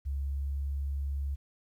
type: tone with pitch glide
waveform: sine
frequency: 69.3 to 69.74 Hz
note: C#2 to C#2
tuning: 0 to +11 cents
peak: -30 dBFS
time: 0.05-1.36 s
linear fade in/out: 20 ms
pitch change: +11 cents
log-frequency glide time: 0.21-0.6 s
effects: 11-bit